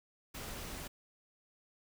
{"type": "noise", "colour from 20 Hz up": "pink", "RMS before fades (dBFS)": -44, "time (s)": [0.34, 0.88], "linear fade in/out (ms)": 10, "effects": []}